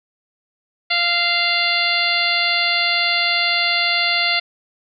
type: harmonic tone with a mistuned harmonic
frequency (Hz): 694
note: F5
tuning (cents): -11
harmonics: 1 / 2 / 3 / 4 / 5 / 6 / 7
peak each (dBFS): -26 / -26 / -20 / -23 / -24 / -23 / -25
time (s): 0.9-4.4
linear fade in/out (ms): 10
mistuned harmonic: 7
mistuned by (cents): -92
effects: none